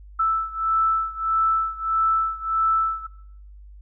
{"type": "beating tone pair", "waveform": "sine", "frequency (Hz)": [1318.5, 1320.1], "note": ["E6", "E6"], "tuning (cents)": [0, 2], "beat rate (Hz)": 1.6, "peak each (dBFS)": [-22, -24], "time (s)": [0.19, 3.07], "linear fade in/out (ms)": 10, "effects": ["noise-tail reverb RT60 0.7 s tail -19 dB re dry", "added 50 Hz sine -41 dBFS peak until 3.81 s"]}